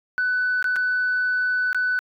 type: tone with dropouts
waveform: sine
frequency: 1496 Hz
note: F#6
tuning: 19 cents sharp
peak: -18 dBFS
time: 0.18-1.99 s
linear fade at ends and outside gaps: 0 ms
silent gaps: 0.626-0.643 / 0.759-0.764 / 1.73-1.747 s
effects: tanh soft clip ceiling -16 dBFS